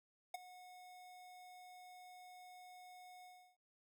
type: tone with ADSR envelope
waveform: square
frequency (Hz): 729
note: F#5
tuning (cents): -26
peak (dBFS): -39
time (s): 0.34-3.57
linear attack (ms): 5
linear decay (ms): 17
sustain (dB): -17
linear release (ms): 330
effects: none